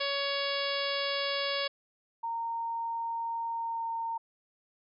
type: harmonic tone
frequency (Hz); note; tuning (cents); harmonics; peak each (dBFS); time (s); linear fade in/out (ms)
560; C#5; +18; 1 / 2 / 3 / 4 / 5 / 6 / 7 / 8 / 9; -34 / -38 / -39 / -39 / -39 / -37 / -41 / -39 / -41; 0-1.68; 10
type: tone with pitch glide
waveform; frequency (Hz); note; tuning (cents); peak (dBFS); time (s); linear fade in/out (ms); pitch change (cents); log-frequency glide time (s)
sine; 922 to 915.6; A#5 to A#5; -19 to -31; -31; 2.23-4.18; 10; -12; 3.51-3.87
effects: none

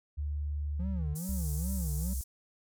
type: tone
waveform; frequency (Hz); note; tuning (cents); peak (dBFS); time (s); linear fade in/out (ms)
sine; 73.42; D2; 0; -31; 0.17-1.15; 20
type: tone with vibrato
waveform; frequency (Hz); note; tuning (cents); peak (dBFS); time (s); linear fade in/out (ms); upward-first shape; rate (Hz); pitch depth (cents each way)
triangle; 168.6; E3; +39; -33; 0.79-2.14; 10; sine; 2.4; 240
type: band-pass noise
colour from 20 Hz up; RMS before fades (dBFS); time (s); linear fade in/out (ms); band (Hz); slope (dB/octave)
white; -44; 1.15-2.24; 10; 6500 to 14000; 24
type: tone with pitch glide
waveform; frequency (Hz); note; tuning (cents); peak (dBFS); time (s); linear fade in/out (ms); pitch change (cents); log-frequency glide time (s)
sine; 68.9 to 65.03; C#2 to C2; -10 to -10; -31; 1.29-2.21; 0; -100; 1.77-1.92
effects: none

